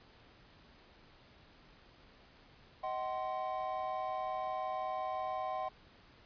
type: chord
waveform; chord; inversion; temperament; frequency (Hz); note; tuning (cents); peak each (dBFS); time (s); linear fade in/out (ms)
triangle; C diminished; first; just; 627.9 / 753.5 / 1046.5; Eb5 / Gb5 / C6; +16 / +31 / 0; -39 / -36 / -39; 2.83-5.69; 10
effects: pink hiss -61 dBFS RMS until 6.25 s + resampled to 11025 Hz